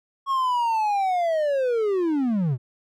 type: linear sweep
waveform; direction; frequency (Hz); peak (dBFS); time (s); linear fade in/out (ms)
triangle; down; 1101 to 113.6; -18; 0.26-2.58; 50
effects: none